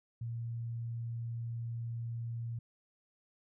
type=tone; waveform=sine; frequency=116.54 Hz; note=A#2; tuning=in tune; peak=-36 dBFS; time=0.21-2.59 s; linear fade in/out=5 ms; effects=none